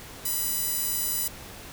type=tone with high-pass filter; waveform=sawtooth; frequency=989 Hz; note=B5; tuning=2 cents sharp; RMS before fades=-28 dBFS; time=0.25-1.28 s; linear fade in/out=5 ms; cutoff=9900 Hz; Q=0.63; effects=pink hiss -43 dBFS RMS until 1.72 s